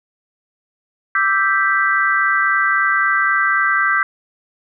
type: chord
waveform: sine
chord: E minor seventh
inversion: third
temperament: equal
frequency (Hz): 1174.7 / 1318.5 / 1568 / 1975.5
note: D6 / E6 / G6 / B6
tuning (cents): 0 / 0 / 0 / 0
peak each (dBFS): -20 / -21 / -16 / -20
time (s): 1.15-4.03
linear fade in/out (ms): 2
effects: none